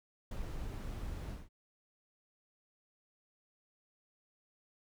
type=noise with ADSR envelope; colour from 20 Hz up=brown; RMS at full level=-39 dBFS; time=0.31-1.49 s; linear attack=4 ms; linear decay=40 ms; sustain=-2 dB; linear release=190 ms; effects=none